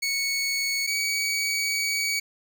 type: tone pair in turn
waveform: 20% pulse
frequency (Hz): 2217 / 2262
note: C#7 / C#7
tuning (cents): 0 / +34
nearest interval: unison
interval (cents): 34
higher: second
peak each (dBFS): -19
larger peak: neither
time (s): 0.02-0.87 / 0.87-2.2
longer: second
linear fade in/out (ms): 10
effects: none